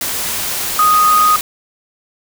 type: tone in noise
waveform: sine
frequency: 1244.5 Hz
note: D#6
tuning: in tune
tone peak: -8 dBFS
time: 0.79-1.36 s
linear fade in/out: 2 ms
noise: white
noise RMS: -20 dBFS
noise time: 0.01-1.41 s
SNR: +9 dB
effects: none